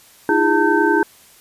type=tone cluster; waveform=sine; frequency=310.7 / 341.3 / 409.1 / 899 / 1545 Hz; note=D#4 / F4 / G#4 / A5 / G6; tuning=-2 / -40 / -26 / +37 / -26 cents; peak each=-19 dBFS; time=0.29-1.03 s; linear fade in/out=2 ms; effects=white hiss -48 dBFS RMS until 1.4 s + resampled to 32000 Hz